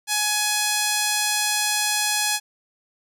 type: tone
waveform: 5% pulse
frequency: 840 Hz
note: G#5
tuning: 19 cents sharp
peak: -8 dBFS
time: 0.07-2.4 s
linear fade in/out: 50 ms
effects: none